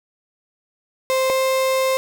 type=tone pair in turn; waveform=35% pulse; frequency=523.3 / 525.5 Hz; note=C5 / C5; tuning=0 / +7 cents; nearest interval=unison; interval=7 cents; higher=second; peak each=-15 dBFS; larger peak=neither; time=1.1-1.3 / 1.3-1.97 s; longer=second; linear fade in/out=0 ms; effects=none